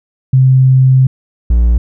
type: tone pair in turn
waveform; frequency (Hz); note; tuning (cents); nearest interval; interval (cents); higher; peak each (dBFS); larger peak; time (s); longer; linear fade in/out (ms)
sine / triangle; 130.81 / 58.59; C3 / A#1; 0 / +9; octave + major second; 1391; first; -4; neither; 0.33-1.07 / 1.5-1.78; first; 5
effects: none